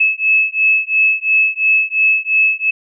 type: beating tone pair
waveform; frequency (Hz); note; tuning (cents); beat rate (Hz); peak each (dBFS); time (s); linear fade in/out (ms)
sine; 2595 / 2597.9; E7 / E7; -28 / -26; 2.9; -14; 0-2.71; 10
effects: none